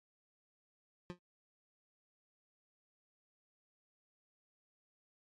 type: tone with exponential decay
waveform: 25% pulse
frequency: 177.2 Hz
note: F3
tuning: 25 cents sharp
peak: -35 dBFS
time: 1.1-1.19 s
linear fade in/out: 0 ms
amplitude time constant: 19 ms
effects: low-pass 5000 Hz 12 dB/octave + AAC 32 kbps